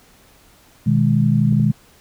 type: chord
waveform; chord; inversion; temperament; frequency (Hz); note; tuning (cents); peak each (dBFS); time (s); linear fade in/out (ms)
sine; G# minor; first; equal; 123.47 / 155.56 / 207.7; B2 / D#3 / G#3; 0 / 0 / 0; -17; 0.86-1.72; 10
type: clicks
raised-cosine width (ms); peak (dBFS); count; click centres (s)
3; -20; 2; 1.526 / 1.599
effects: pink hiss -51 dBFS RMS until 2 s